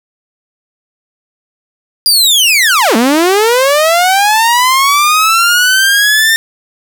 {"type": "linear two-way sweep", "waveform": "sawtooth", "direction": "down then up", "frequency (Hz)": [4896, 215.6, 1817], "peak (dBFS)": -3, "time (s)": [2.06, 6.36], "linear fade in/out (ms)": 0, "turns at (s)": 2.96, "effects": []}